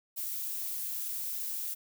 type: noise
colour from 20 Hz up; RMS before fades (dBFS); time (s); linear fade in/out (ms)
violet; -36; 0.16-1.75; 20
effects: none